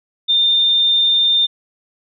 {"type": "tone", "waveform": "sine", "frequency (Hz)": 3611, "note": "A7", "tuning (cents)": 44, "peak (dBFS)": -11, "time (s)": [0.28, 1.47], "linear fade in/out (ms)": 20, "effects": []}